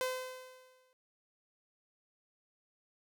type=tone with exponential decay; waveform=sawtooth; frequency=512 Hz; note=C5; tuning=38 cents flat; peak=-27 dBFS; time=0.01-0.93 s; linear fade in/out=0 ms; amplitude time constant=200 ms; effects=none